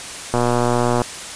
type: click train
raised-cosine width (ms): 1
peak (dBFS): -4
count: 83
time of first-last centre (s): 0.34-1.018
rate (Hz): 121
effects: white hiss -31 dBFS RMS until 1.35 s + resampled to 22050 Hz